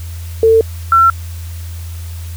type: tone pair in turn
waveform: sine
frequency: 448.1 / 1351 Hz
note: A4 / E6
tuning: +32 / +42 cents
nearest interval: octave + perfect fifth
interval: 1910 cents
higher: second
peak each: -5 dBFS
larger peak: neither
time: 0.43-0.61 / 0.92-1.1 s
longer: neither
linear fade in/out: 2 ms
effects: added 84 Hz sine -23 dBFS peak until 2.36 s + white hiss -38 dBFS RMS until 2.36 s